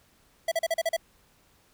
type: tone bursts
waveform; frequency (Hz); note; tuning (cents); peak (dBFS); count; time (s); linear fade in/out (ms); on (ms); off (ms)
square; 659.3; E5; 0; -24; 7; 0.48-0.966; 5; 36; 39
effects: pink hiss -63 dBFS RMS until 1.73 s